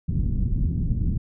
pink low-pass noise, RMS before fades -23 dBFS, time 0.08-1.18 s, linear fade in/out 10 ms, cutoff 210 Hz, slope 24 dB/octave, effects none

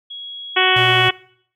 sine tone with pitch glide, 3323 to 3138 Hz, G#7 to G7, 0 to +1 cents, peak -29 dBFS, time 0.1-0.99 s, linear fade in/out 10 ms, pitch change -99 cents, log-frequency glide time 0.55-0.69 s
harmonic tone, 371.7 Hz, F#4, 8 cents sharp, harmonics 1 / 2 / 3 / 4 / 5 / 6 / 7 / 8 / 9, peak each -21 / -21 / -21 / -21 / -21 / -21 / -21 / -21 / -21 dBFS, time 0.56-1.11 s, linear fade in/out 10 ms
square tone, 120 Hz, B2, 49 cents flat, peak -23 dBFS, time 0.76-1.09 s, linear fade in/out 5 ms
effects noise-tail reverb RT60 0.6 s tail -22 dB re dry

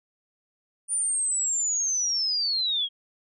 sine linear sweep, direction down, 9397 to 3219 Hz, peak -23 dBFS, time 0.88-2.89 s, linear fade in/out 50 ms, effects none

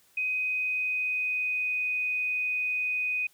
sine tone with pitch glide, 2510 to 2494 Hz, D#7 to D#7, +15 to +3 cents, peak -26 dBFS, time 0.17-3.27 s, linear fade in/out 5 ms, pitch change -12 cents, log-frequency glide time 0.28-1.81 s, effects white hiss -63 dBFS RMS until 3.33 s

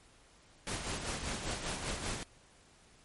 pink noise with tremolo, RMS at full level -36 dBFS, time 0.67-2.23 s, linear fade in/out 0 ms, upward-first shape sine, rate 5.1 Hz, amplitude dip 50%, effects pink hiss -62 dBFS RMS until 3.04 s + MP3 48 kbps

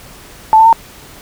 sine tone with pitch steps, 877 / 892 / 912 Hz, A5 / A5 / A#5, -6 / +23 / -38 cents, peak -3 dBFS, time 0.53-0.728 s, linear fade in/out 0 ms, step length 66 ms, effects pink hiss -37 dBFS RMS until 1.21 s

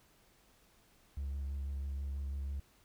triangle tone with vibrato, 69.3 Hz, C#2, in tune, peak -33 dBFS, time 1.17-2.6 s, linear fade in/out 5 ms, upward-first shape sine, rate 6.1 Hz, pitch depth 21 cents each way, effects tanh soft clip ceiling -31 dBFS + pink hiss -67 dBFS RMS until 2.84 s

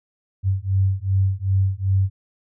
sine beating tone pair, 95 / 97.6 Hz, F#2 / G2, +46 / -7 cents, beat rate 2.6 Hz, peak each -20 / -20 dBFS, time 0.43-2.1 s, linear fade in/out 50 ms, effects none

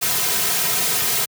white noise with comb filter, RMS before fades -20 dBFS, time 0.01-1.26 s, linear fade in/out 20 ms, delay 3.5 ms, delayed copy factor -0.7, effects high-pass 100 Hz 12 dB/octave

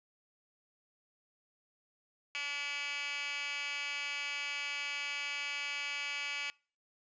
15% pulse tone with high-pass filter, 286.8 Hz, D4, 41 cents flat, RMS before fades -38 dBFS, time 2.35-6.5 s, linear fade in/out 0 ms, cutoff 2100 Hz, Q 8.2, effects noise-tail reverb RT60 0.4 s tail -25 dB re dry + resampled to 16000 Hz

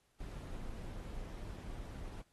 brown noise, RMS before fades -45 dBFS, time 0.2-2.22 s, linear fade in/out 5 ms, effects pink hiss -75 dBFS RMS until 2.32 s + AAC 32 kbps

